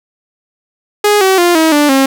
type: tone with pitch steps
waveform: sawtooth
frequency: 415.3 / 380.8 / 349.2 / 320.2 / 293.7 / 269.3 Hz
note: G#4 / F#4 / F4 / D#4 / D4 / C#4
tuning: 0 / +50 / 0 / +50 / 0 / -50 cents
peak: -3 dBFS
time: 1.04-2.06 s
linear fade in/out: 5 ms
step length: 170 ms
effects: none